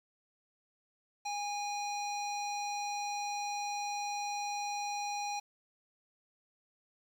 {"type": "tone with low-pass filter", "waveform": "square", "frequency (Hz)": 820, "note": "G#5", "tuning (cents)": -22, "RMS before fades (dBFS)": -37, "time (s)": [1.25, 5.4], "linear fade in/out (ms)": 10, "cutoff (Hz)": 5700, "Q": 2.5, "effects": ["10-bit"]}